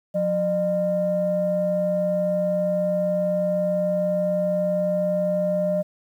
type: tone pair together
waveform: sine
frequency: 179.44 / 606 Hz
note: F3 / D#5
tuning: +47 / -46 cents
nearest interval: octave + major sixth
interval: 2107 cents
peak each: -25 / -20 dBFS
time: 0.14-5.83 s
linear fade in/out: 20 ms
effects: tanh soft clip ceiling -13 dBFS + 9-bit